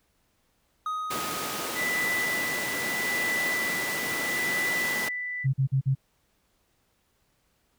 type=tone with exponential decay; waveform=triangle; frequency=1252 Hz; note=D#6; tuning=10 cents sharp; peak=-25 dBFS; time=0.86-3.3 s; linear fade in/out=2 ms; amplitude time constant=530 ms
type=high-pass noise; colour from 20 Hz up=pink; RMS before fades=-33 dBFS; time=1.1-5.09 s; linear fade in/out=10 ms; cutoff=230 Hz; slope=12 dB/octave
type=tone with tremolo; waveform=sine; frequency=1984 Hz; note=B6; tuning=7 cents sharp; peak=-25 dBFS; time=1.74-5.47 s; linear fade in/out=50 ms; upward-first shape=sine; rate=0.77 Hz; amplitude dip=45%
type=tone bursts; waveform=sine; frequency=134.2 Hz; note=C3; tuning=44 cents sharp; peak=-20 dBFS; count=4; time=5.44-5.952 s; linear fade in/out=20 ms; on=95 ms; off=44 ms
effects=pink hiss -70 dBFS RMS until 7.78 s

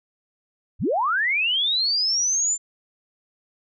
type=linear sweep; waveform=sine; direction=up; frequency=34.85 to 7260 Hz; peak=-19 dBFS; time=0.79-2.58 s; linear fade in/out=50 ms; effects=none

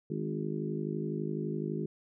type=harmonic tone with a mistuned harmonic; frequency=51.91 Hz; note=G#1; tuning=in tune; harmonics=3 / 4 / 5 / 6 / 7 / 8; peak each=-36 / -38 / -44 / -41 / -38 / -41 dBFS; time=0.1-1.86 s; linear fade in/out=5 ms; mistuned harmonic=5; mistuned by=+17 cents; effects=none

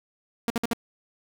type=tone bursts; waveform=sawtooth; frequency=233.1 Hz; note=A#3; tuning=in tune; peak=-19 dBFS; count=4; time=0.48-0.733 s; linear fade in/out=0 ms; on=22 ms; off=55 ms; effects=none

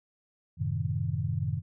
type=chord; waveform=sine; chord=F# diminished seventh; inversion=none; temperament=equal; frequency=92.5 / 110 / 130.81 / 155.56 Hz; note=F#2 / A2 / C3 / Eb3; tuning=0 / 0 / 0 / 0 cents; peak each=-33 dBFS; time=0.57-1.62 s; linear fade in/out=50 ms; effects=none

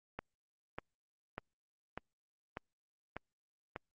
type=click train; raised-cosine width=0.5 ms; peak=-25 dBFS; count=7; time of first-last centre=0.19-3.761 s; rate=1.68 Hz; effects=Opus 48 kbps

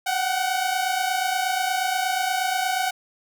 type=tone pair together; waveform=sawtooth; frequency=734 / 762.4 Hz; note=F#5 / G5; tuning=-14 / -48 cents; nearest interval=minor second; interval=66 cents; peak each=-21 / -21 dBFS; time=0.06-2.91 s; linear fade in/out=10 ms; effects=none

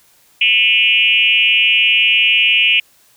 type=tone with frequency modulation; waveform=sine; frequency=2663 Hz; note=E7; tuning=17 cents sharp; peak=-9 dBFS; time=0.41-2.8 s; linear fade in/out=5 ms; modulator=227 Hz; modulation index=1.5; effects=white hiss -52 dBFS RMS until 3.16 s

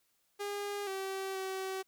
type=tone with pitch steps; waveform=sawtooth; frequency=406.9 / 385.2 / 381 Hz; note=G#4 / G4 / G4; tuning=-35 / -30 / -49 cents; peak=-32 dBFS; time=0.39-1.83 s; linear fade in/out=20 ms; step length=480 ms; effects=white hiss -75 dBFS RMS until 1.87 s

